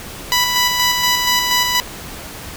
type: tone with tremolo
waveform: 10% pulse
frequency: 988 Hz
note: B5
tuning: in tune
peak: -4 dBFS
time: 0.32-1.8 s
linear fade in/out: 0 ms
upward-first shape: square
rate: 4.2 Hz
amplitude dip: 35%
effects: pink hiss -32 dBFS RMS until 2.56 s